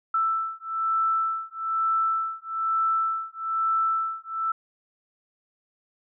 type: beating tone pair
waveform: sine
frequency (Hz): 1324 / 1325.1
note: E6 / E6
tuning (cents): +7 / +9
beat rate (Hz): 1.1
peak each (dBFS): -26 / -26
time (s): 0.14-4.52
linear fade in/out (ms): 5
effects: none